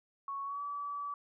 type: tone with pitch glide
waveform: sine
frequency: 1108.7 to 1149.1 Hz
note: C#6 to D6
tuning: 0 to -38 cents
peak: -36 dBFS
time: 0.28-1.14 s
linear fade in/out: 2 ms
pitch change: +62 cents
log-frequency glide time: 0.44-0.62 s
effects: none